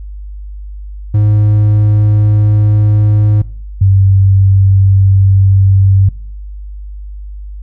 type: tone pair in turn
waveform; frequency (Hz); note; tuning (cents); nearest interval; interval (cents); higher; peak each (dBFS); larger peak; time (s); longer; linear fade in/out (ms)
triangle / sine; 105.1 / 96.87; G#2 / G2; +21 / -20; minor second; 141; first; -4; neither; 1.14-3.42 / 3.81-6.09; neither; 5
effects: noise-tail reverb RT60 0.5 s tail -22 dB re dry + added 50 Hz sine -23 dBFS peak until 7.62 s